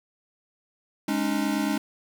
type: chord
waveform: square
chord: Ab suspended fourth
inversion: none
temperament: equal with one note detuned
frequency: 207.7 / 277.2 / 305.8 Hz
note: Ab3 / Db4 / Eb4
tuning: 0 / 0 / -30 cents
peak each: -29 dBFS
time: 1.08-1.78 s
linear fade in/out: 5 ms
effects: 8-bit